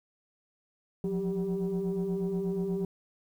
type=tone cluster; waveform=sine; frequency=173.3 / 181.6 / 393 Hz; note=F3 / F#3 / G4; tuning=-13 / -32 / +4 cents; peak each=-35 / -30 / -30 dBFS; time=1.04-2.85 s; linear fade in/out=2 ms; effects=tanh soft clip ceiling -24 dBFS + 10-bit